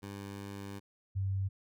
15% pulse / sine tone pair in turn, 99.7 / 96.69 Hz, G2 / G2, +30 / -23 cents, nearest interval minor second, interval 53 cents, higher first, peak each -35 / -30 dBFS, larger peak second, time 0.02-0.8 / 1.15-1.49 s, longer first, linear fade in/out 20 ms, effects none

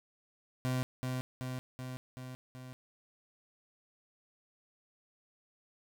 30% pulse tone with echo, 127.9 Hz, C3, 39 cents flat, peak -28 dBFS, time 0.65-0.83 s, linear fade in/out 0 ms, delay 380 ms, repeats 5, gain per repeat -3 dB, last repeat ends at 2.73 s, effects none

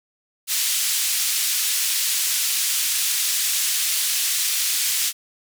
white band-pass noise, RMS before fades -22 dBFS, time 0.47-5.13 s, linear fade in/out 50 ms, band 2600 to 12000 Hz, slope 12 dB/octave, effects none

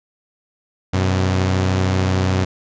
sawtooth tone pair together, 93.4 / 126.25 Hz, F#2 / B2, +17 / +39 cents, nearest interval perfect fourth, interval 522 cents, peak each -12 / -20 dBFS, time 0.93-2.45 s, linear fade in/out 10 ms, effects resampled to 16000 Hz

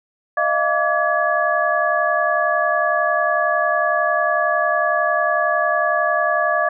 sine tone cluster, 618 / 689 / 1157 / 1689 Hz, D#5 / F5 / D6 / G#6, -12 / -24 / -26 / +29 cents, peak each -21 dBFS, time 0.37-6.69 s, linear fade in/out 5 ms, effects none

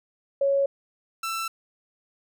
sine / sawtooth tone pair in turn, 554.4 / 1334.3 Hz, C#5 / E6, 0 / +21 cents, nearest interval octave + minor third, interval 1521 cents, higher second, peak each -19 / -24 dBFS, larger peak first, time 0.41-0.66 / 1.23-1.48 s, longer neither, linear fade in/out 5 ms, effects none

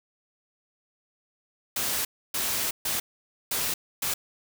white noise bursts at uneven times, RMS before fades -28 dBFS, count 5, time 1.76-2.05 / 2.34-2.71 / 2.85-3 / 3.51-3.74 / 4.02-4.14 s, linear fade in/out 5 ms, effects none

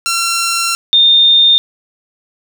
10% pulse / sine tone pair in turn, 1362 / 3636 Hz, F6 / A#7, -44 / -44 cents, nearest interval octave + perfect fourth, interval 1700 cents, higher second, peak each -5 dBFS, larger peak neither, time 0.06-0.75 / 0.93-1.58 s, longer first, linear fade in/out 0 ms, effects none

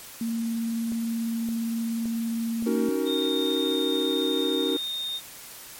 sine tone with vibrato, 229.2 Hz, A#3, 29 cents flat, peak -25 dBFS, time 0.21-2.89 s, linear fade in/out 2 ms, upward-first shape triangle, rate 20 Hz, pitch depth 28 cents each way
click train, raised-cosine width 2 ms, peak -28 dBFS, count 4, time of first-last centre 0.92-2.625 s, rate 1.76 Hz
triangle chord, D# minor seventh, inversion third, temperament equal with one note detuned, 277.2 / 311.1 / 375.2 / 466.2 Hz, C#4 / D#4 / F#4 / A#4, 0 / 0 / +24 / 0 cents, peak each -27 dBFS, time 2.66-4.77 s, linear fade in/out 5 ms
sine tone, 3669 Hz, A#7, 28 cents flat, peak -28 dBFS, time 3.05-5.21 s, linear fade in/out 50 ms
effects white hiss -43 dBFS RMS until 5.79 s + MP3 64 kbps

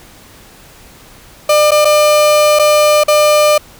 35% pulse tone with dropouts, 600 Hz, D5, 37 cents sharp, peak -5 dBFS, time 1.49-3.58 s, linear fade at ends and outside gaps 5 ms, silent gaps 1.709-1.716 / 1.848-1.852 / 2.59-2.594 / 3.037-3.081 s, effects pink hiss -40 dBFS RMS until 3.79 s

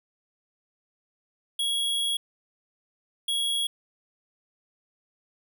square tone bursts at uneven times, 3322 Hz, G#7, in tune, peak -25 dBFS, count 2, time 1.59-2.17 / 3.28-3.67 s, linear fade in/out 5 ms, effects none

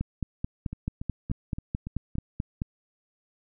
two click trains, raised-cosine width 5 ms, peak -22 / -16 dBFS, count 6 / 13, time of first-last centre 0.73-2.155 / 0.01-2.619 s, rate 3.51 / 4.6 Hz, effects none

